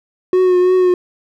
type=tone with vibrato; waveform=triangle; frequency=365.2 Hz; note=F#4; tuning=23 cents flat; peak=-7 dBFS; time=0.33-0.94 s; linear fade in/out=2 ms; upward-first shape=triangle; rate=3 Hz; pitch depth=32 cents each way; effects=none